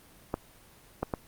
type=clicks; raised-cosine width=1 ms; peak=-14 dBFS; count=3; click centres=0.341 / 1.03 / 1.138 s; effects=pink hiss -56 dBFS RMS until 1.27 s + Opus 24 kbps